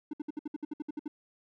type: tone bursts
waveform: triangle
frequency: 299.4 Hz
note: D4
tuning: 33 cents sharp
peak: -31 dBFS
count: 12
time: 0.11-1.08 s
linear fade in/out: 5 ms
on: 24 ms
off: 62 ms
effects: none